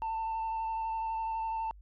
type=tone with vibrato; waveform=sine; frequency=894 Hz; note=A5; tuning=27 cents sharp; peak=-29 dBFS; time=0.02-1.71 s; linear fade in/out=0 ms; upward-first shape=sine; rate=12 Hz; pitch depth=15 cents each way; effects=tanh soft clip ceiling -30 dBFS + added 50 Hz sine -50 dBFS peak until 1.81 s